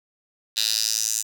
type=tone with high-pass filter sweep; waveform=10% pulse; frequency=109.9 Hz; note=A2; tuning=2 cents flat; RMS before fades=-24 dBFS; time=0.56-1.23 s; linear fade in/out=20 ms; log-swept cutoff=4000 to 7000 Hz; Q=3.4; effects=none